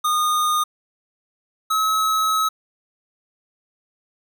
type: tone pair in turn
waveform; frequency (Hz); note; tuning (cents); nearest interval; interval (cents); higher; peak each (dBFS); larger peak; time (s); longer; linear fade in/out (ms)
square; 1227 / 1285.5; D#6 / E6; -25 / -44; minor second; 81; second; -18; neither; 0.04-0.64 / 1.7-2.49; second; 10
effects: none